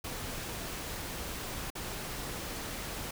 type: noise with dropouts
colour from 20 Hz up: pink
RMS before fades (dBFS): -39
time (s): 0.04-3.11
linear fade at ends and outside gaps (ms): 5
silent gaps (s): 1.703-1.752
effects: none